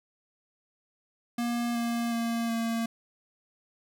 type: tone with pitch steps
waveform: square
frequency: 237.5 / 234.6 / 231.8 / 229 Hz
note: A#3 / A#3 / A#3 / A#3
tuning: +33 / +11 / -10 / -31 cents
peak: -28 dBFS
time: 1.38-2.86 s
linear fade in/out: 5 ms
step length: 370 ms
effects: none